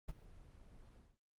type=noise with ADSR envelope; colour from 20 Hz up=brown; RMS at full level=-41 dBFS; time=0.08-1.18 s; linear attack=11 ms; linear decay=27 ms; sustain=-18 dB; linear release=230 ms; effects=Opus 24 kbps